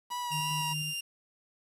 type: tone with vibrato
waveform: 45% pulse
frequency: 970 Hz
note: B5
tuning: 31 cents flat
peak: -33 dBFS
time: 0.1-0.74 s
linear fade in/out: 20 ms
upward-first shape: sine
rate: 3 Hz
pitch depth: 20 cents each way
type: tone with tremolo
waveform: sine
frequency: 152.7 Hz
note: D#3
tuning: 32 cents flat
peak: -34 dBFS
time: 0.3-0.94 s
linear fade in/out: 50 ms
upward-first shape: square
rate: 4.8 Hz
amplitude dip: 35%
type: tone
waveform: sawtooth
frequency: 2794 Hz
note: F7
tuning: in tune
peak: -30 dBFS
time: 0.31-1.01 s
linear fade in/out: 10 ms
effects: resampled to 32000 Hz + 9-bit